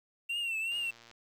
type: tone with vibrato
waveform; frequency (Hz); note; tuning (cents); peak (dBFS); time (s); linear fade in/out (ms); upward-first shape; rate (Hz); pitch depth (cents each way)
triangle; 2727; F7; -42; -30; 0.29-0.91; 10; triangle; 2.6; 87
type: click train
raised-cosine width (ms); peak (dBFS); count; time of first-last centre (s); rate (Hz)
0.2; -37; 47; 0.72-1.113; 117
effects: 10-bit